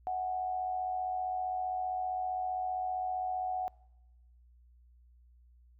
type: tone with amplitude modulation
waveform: sine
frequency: 740 Hz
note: F#5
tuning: in tune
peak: -29 dBFS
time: 0.07-3.68 s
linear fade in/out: 0 ms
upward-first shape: sine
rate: 95.3 Hz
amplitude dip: 50%
effects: noise-tail reverb RT60 1.0 s tail -24 dB re dry + added 60 Hz sine -58 dBFS peak until 5.79 s